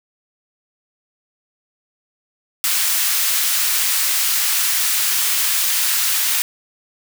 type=high-pass noise; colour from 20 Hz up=white; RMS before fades=-18 dBFS; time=2.64-6.42 s; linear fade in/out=0 ms; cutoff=1400 Hz; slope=12 dB/octave; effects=none